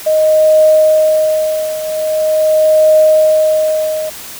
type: tone with tremolo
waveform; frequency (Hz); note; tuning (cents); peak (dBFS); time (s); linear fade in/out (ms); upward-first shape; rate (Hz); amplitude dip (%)
sine; 622.3; D#5; 0; -4; 0.06-4.1; 10; triangle; 0.43; 80
effects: white hiss -29 dBFS RMS until 4.39 s

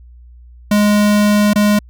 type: tone with dropouts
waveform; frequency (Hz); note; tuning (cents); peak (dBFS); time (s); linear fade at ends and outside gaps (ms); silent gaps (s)
square; 207.7; G#3; 0; -10; 0.71-1.79; 5; 1.534-1.557
effects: added 60 Hz sine -37 dBFS peak until 1.89 s

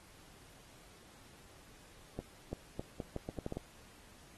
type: accelerating click train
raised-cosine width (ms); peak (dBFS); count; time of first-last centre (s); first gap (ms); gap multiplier
2; -25; 10; 2.19-3.57; 340; 0.78
effects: pink hiss -60 dBFS RMS until 4.37 s + AAC 32 kbps

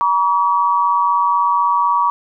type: tone pair together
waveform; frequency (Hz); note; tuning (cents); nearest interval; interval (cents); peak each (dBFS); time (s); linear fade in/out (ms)
sine; 955 / 1139; A#5 / C#6; +42 / +47; minor third; 305; -15; 0.01-2.1; 0
effects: none

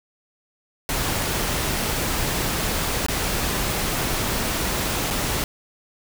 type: noise with dropouts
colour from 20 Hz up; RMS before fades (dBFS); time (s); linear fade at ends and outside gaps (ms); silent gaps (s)
pink; -24; 0.89-5.44; 1; 3.064-3.084 / 5.104-5.108
effects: none

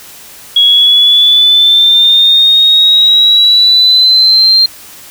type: exponential sweep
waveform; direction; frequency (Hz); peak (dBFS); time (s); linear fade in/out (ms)
sine; up; 3322 to 4186; -3; 0.56-4.66; 5
effects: white hiss -33 dBFS RMS until 5.1 s

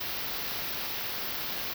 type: band-stop noise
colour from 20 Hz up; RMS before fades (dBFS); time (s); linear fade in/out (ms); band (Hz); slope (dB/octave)
white; -34; 0-1.74; 10; 5500 to 13000; 48
effects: none

